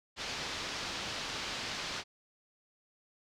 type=low-pass noise; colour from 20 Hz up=white; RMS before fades=-39 dBFS; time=0.16-2.04 s; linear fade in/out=50 ms; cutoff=5200 Hz; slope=24 dB/octave; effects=none